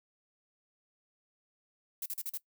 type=noise bursts; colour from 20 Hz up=violet; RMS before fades=-37 dBFS; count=5; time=2.02-2.374 s; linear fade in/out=2 ms; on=38 ms; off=41 ms; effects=noise-tail reverb RT60 0.1 s tail -19 dB re dry